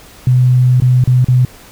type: tone with dropouts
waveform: sine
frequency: 126.1 Hz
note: B2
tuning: 36 cents sharp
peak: -6 dBFS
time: 0.27-1.45 s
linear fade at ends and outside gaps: 2 ms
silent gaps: 0.801-0.821 / 1.04-1.074 / 1.245-1.284 s
effects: pink hiss -39 dBFS RMS until 1.71 s